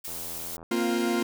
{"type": "noise", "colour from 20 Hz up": "blue", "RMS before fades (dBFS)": -36, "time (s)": [0.04, 0.57], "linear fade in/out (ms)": 10}
{"type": "click train", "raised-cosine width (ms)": 1, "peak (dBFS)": -31, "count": 47, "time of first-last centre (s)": [0.08, 0.629], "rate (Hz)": 83.8}
{"type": "chord", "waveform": "40% pulse", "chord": "Bb suspended second", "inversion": "none", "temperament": "equal with one note detuned", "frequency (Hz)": [234.2, 261.6, 349.2], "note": ["Bb3", "C4", "F4"], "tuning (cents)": [8, 0, 0], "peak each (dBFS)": [-27, -31, -26], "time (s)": [0.71, 1.23], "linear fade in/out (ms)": 5}
{"effects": []}